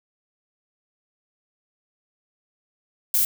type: noise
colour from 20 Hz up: violet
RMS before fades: -20 dBFS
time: 3.14-3.25 s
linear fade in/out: 2 ms
effects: none